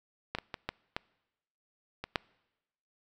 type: clicks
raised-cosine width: 0.3 ms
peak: -16 / -19 / -20 / -16 / -16 / -21 / -11 dBFS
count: 7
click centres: 0.35 / 0.386 / 0.542 / 0.69 / 0.965 / 2.04 / 2.158 s
effects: noise-tail reverb RT60 1.0 s tail -25 dB re dry